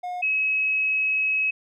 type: tone pair in turn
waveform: triangle / sine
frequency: 719 / 2562 Hz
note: F#5 / E7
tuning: -50 / -50 cents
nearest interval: octave + minor seventh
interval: 2200 cents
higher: second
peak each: -26 / -20 dBFS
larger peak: second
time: 0.03-0.22 / 0.22-1.51 s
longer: second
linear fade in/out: 10 ms
effects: none